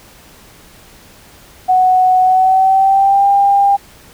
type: tone with pitch glide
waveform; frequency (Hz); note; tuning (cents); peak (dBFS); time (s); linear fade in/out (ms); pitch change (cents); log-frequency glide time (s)
sine; 741 to 798.8; F#5 to G5; +2 to +32; -7; 1.68-3.77; 20; +130; 2.22-3.28
effects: pink hiss -42 dBFS RMS until 4.13 s